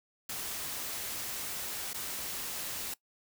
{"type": "noise with dropouts", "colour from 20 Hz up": "white", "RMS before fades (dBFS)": -38, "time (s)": [0.29, 2.94], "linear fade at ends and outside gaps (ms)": 5, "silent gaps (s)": [1.933, 1.942], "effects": ["noise-tail reverb RT60 0.1 s tail -20 dB re dry"]}